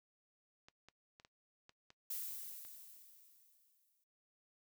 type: clicks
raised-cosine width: 0.2 ms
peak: -40 dBFS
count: 7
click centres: 0.685 / 0.886 / 1.199 / 1.249 / 1.694 / 1.904 / 2.65 s
type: noise with exponential decay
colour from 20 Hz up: violet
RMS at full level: -41 dBFS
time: 2.1-4.04 s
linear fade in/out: 5 ms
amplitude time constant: 420 ms
effects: noise-tail reverb RT60 0.1 s tail -19 dB re dry